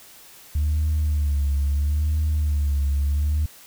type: tone with vibrato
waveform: sine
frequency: 73.42 Hz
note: D2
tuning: in tune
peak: -17 dBFS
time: 0.55-3.46 s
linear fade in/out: 5 ms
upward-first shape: sine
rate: 0.75 Hz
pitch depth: 81 cents each way
effects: tanh soft clip ceiling -16 dBFS + white hiss -47 dBFS RMS until 3.66 s